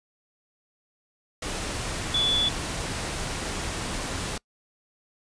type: tone in noise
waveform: sine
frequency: 3445 Hz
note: A7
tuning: 37 cents flat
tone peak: -21 dBFS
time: 2.14-2.49 s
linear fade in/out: 5 ms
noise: pink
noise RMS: -31 dBFS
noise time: 1.42-4.38 s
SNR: +7 dB
effects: noise-tail reverb RT60 0.1 s tail -26 dB re dry + resampled to 22050 Hz